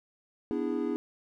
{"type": "chord", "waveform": "triangle", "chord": "E dominant seventh", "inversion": "second", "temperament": "equal with one note detuned", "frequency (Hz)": [246.9, 293.7, 329.6, 412], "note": ["B3", "D4", "E4", "G#4"], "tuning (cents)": [0, 0, 0, -14], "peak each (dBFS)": -32, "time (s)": [0.51, 0.96], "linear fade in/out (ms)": 0, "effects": []}